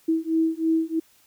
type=beating tone pair; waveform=sine; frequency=322.2 / 325.3 Hz; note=E4 / E4; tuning=-39 / -23 cents; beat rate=3.1 Hz; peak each=-23 dBFS; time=0.08-1 s; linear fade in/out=10 ms; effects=white hiss -59 dBFS RMS until 1.26 s